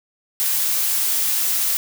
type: noise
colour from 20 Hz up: blue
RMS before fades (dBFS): -20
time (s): 0.4-1.77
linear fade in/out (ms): 0
effects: none